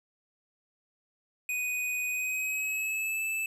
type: tone with pitch glide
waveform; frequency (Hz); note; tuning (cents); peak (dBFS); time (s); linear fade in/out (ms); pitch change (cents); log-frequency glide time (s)
square; 2489 to 2629; D#7 to E7; 0 to -5; -30; 1.49-3.46; 2; +95; 2.09-3.23
effects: none